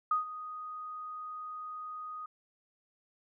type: tone with ADSR envelope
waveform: sine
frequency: 1244.5 Hz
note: D#6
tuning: in tune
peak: -24 dBFS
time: 0.11-2.26 s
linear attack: 4 ms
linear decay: 130 ms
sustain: -15 dB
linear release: 5 ms
effects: none